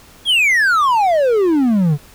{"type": "exponential sweep", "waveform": "triangle", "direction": "down", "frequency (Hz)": [3390, 138.1], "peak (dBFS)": -9, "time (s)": [0.25, 1.98], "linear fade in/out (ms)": 50, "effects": ["pink hiss -44 dBFS RMS until 2.14 s"]}